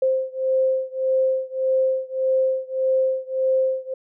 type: beating tone pair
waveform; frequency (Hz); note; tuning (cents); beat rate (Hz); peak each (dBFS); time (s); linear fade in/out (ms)
sine; 523.3 / 525; C5 / C5; 0 / +6; 1.7; -21 / -22; 0.02-3.94; 5
effects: none